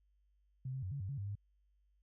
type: tone with pitch steps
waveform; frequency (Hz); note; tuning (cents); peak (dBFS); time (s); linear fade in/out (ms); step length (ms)
sine; 130 / 132.6 / 93 / 140.4 / 95.8 / 139.7 / 99.8 / 101.3; C3 / C3 / F#2 / C#3 / G2 / C#3 / G2 / G#2; -11 / +23 / +9 / +22 / -39 / +14 / +32 / -43; -38; 0.65-1.354; 5; 88
effects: added 50 Hz sine -70 dBFS peak until 2.02 s